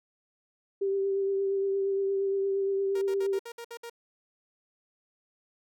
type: tone with vibrato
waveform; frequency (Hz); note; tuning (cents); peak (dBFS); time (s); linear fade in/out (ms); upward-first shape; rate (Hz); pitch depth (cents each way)
sine; 392; G4; 0; -25; 0.81-3.39; 10; triangle; 8.6; 22
type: tone bursts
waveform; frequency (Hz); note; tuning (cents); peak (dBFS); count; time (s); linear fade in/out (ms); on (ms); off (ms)
sawtooth; 468.7; A#4; +9; -35; 8; 2.95-3.898; 5; 66; 60
effects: none